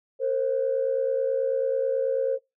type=tone pair together; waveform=sine; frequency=461.2 / 530.4 Hz; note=A#4 / C5; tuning=-19 / +23 cents; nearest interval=major second; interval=242 cents; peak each=-26 / -23 dBFS; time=0.19-2.39 s; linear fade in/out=50 ms; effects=noise-tail reverb RT60 0.2 s tail -23 dB re dry + tanh soft clip ceiling -15 dBFS